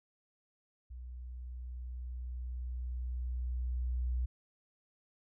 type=tone with level ramp; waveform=sine; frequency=61.74 Hz; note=B1; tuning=in tune; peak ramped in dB=-43 to -30 dBFS; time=0.9-4.26 s; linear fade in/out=10 ms; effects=none